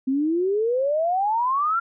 sine exponential sweep, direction up, 257.4 to 1396.9 Hz, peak -19 dBFS, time 0.07-1.8 s, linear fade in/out 10 ms, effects none

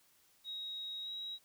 sine tone with pitch glide, 3793 to 3839 Hz, A#7 to B7, +29 to -50 cents, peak -40 dBFS, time 0.44-1.39 s, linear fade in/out 50 ms, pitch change +21 cents, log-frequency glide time 1.03-1.08 s, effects white hiss -69 dBFS RMS until 1.44 s

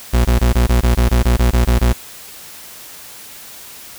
40% pulse tone bursts, 60.2 Hz, B1, 44 cents flat, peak -9 dBFS, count 13, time 0.13-1.93 s, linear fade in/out 10 ms, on 120 ms, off 20 ms, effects white hiss -36 dBFS RMS until 3.98 s

